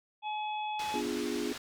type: harmonic tone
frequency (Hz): 850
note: G#5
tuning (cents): +40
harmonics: 1 / 3 / 4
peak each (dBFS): -33 / -43 / -45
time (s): 0.22-1.03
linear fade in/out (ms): 50
type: low-pass noise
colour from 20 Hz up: white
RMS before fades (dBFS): -43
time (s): 0.79-1.58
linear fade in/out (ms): 5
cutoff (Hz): 5000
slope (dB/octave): 12
type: chord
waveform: sine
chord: B diminished seventh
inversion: none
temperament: equal with one note detuned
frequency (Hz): 246.9 / 293.7 / 346 / 415.3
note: B3 / D4 / F4 / Ab4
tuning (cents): 0 / 0 / -16 / 0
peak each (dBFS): -37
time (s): 0.94-1.53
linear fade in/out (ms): 2
effects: none